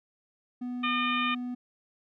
triangle tone, 247 Hz, B3, in tune, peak -30 dBFS, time 0.61-1.55 s, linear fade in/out 10 ms
harmonic tone, 607 Hz, D#5, 43 cents flat, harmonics 2 / 3 / 4 / 5 / 6, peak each -29 / -37 / -31 / -36 / -38 dBFS, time 0.83-1.35 s, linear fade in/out 10 ms
effects none

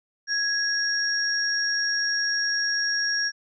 sine tone pair together, 1661.2 / 5588 Hz, G#6 / F8, 0 / 0 cents, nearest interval octave + major sixth, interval 2100 cents, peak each -25 / -25 dBFS, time 0.27-3.32 s, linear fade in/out 50 ms, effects none

